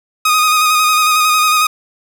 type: tone with vibrato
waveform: sawtooth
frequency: 1244.5 Hz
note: D#6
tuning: in tune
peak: -6 dBFS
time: 0.25-1.67 s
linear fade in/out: 5 ms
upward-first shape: square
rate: 11 Hz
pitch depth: 22 cents each way
effects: none